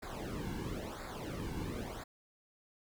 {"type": "noise with flanger", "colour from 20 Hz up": "brown", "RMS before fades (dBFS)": -41, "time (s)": [0.02, 2.04], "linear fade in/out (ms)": 10, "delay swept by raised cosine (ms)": [0.33, 1.63], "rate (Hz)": 0.98, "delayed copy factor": -0.8, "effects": []}